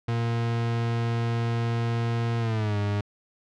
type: tone with pitch glide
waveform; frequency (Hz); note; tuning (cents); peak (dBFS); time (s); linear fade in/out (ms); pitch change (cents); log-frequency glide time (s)
40% pulse; 116.54 to 102.63; A#2 to G#2; 0 to -20; -23; 0.08-3.01; 5; -220; 2.39-2.77
effects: low-pass 4000 Hz 12 dB/octave